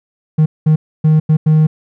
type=tone bursts at uneven times; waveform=triangle; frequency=155.56 Hz; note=D#3; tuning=in tune; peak=-4 dBFS; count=5; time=0.38-0.46 / 0.66-0.76 / 1.04-1.2 / 1.29-1.37 / 1.46-1.67 s; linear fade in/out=10 ms; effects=tanh soft clip ceiling 0 dBFS